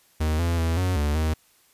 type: tone with pitch steps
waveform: 45% pulse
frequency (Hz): 77.8 / 85 / 82.2 / 91.6 / 73.6 / 78.6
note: D#2 / F2 / E2 / F#2 / D2 / D#2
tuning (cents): 0 / -46 / -4 / -17 / +4 / +18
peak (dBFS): -21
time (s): 0.2-1.34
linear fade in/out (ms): 10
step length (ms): 190
effects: white hiss -60 dBFS RMS until 1.73 s + resampled to 32000 Hz